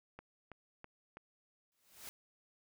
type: click train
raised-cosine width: 0.5 ms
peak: -34 dBFS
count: 4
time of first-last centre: 0.19-1.17 s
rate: 3.06 Hz
type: noise with exponential growth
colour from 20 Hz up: white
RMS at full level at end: -46 dBFS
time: 1.72-2.09 s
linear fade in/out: 0 ms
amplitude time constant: 79 ms
effects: none